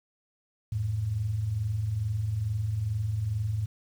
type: tone pair together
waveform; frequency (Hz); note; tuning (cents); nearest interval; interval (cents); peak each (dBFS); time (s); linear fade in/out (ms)
sine; 85.8 / 108.1; F2 / A2; -30 / -30; major third; 400; -35 / -27; 0.72-3.66; 5
effects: 9-bit